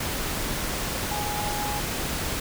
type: tone in noise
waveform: sine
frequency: 830.6 Hz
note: G#5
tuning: in tune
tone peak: -30 dBFS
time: 1.11-1.8 s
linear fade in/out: 5 ms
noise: pink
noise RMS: -29 dBFS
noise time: 0-2.4 s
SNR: -4 dB
effects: none